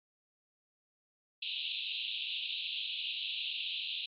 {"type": "band-pass noise", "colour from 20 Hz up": "pink", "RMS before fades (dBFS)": -38, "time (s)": [1.42, 4.06], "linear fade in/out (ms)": 5, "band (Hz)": [2600, 4000], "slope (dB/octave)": 96, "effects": ["MP3 48 kbps"]}